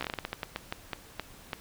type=slowing click train; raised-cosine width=0.3 ms; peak=-16 dBFS; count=15; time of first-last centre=0.01-1.532 s; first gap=15 ms; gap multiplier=1.27; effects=pink hiss -52 dBFS RMS until 1.6 s